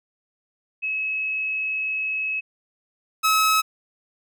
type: tone pair in turn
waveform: sine / sawtooth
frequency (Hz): 2574 / 1287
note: E7 / E6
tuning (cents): -42 / -42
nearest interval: octave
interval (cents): 1200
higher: first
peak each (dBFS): -23 / -13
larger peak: second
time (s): 0.82-2.41 / 3.23-3.62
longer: first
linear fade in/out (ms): 20
effects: none